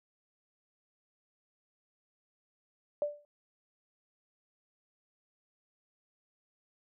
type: tone with exponential decay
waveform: sine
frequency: 587.3 Hz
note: D5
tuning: in tune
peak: -25 dBFS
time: 3.02-3.25 s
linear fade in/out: 1 ms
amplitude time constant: 49 ms
effects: none